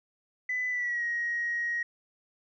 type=tone with pitch glide; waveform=sine; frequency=2000 to 1887.7 Hz; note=B6 to A#6; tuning=+21 to +21 cents; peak=-27 dBFS; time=0.49-1.83 s; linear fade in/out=5 ms; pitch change=-100 cents; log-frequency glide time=0.69-1.04 s; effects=tanh soft clip ceiling -23 dBFS